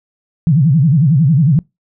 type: tone with vibrato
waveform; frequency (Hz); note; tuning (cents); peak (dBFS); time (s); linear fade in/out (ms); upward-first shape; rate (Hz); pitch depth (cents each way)
sine; 148.3; D3; +17; -7; 0.47-1.59; 0; sine; 11; 260
effects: noise-tail reverb RT60 0.2 s tail -25 dB re dry